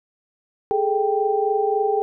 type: tone cluster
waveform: sine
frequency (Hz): 410.6 / 434.2 / 785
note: G#4 / A4 / G5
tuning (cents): -20 / -23 / +2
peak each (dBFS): -22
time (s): 0.71-2.02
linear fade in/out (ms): 0
effects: none